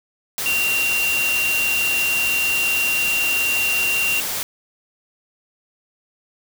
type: tone in noise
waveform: sine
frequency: 2761 Hz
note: F7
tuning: 20 cents flat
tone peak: -18 dBFS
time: 0.46-4.2 s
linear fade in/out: 0 ms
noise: white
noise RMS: -25 dBFS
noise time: 0.38-4.43 s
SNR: +4 dB
effects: none